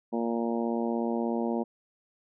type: harmonic tone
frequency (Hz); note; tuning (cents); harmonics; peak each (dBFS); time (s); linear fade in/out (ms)
116.54; A#2; 0; 2 / 3 / 4 / 5 / 6 / 7 / 8; -29 / -33 / -35 / -37 / -39 / -40 / -41; 0.12-1.64; 20
effects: none